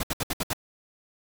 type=noise bursts; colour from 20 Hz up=pink; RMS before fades=-28 dBFS; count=6; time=0-0.533 s; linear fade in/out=5 ms; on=33 ms; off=67 ms; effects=none